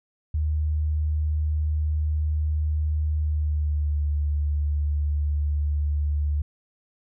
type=tone with pitch glide; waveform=sine; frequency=76.4 to 73.67 Hz; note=D#2 to D2; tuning=-31 to +6 cents; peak=-21 dBFS; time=0.34-6.42 s; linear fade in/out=5 ms; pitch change=-63 cents; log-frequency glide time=3.19-4.03 s; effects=none